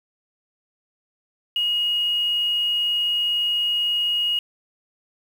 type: tone with quantisation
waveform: sine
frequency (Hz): 2879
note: F#7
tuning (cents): -48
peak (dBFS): -19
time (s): 1.56-4.39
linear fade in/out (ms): 2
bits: 7
effects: none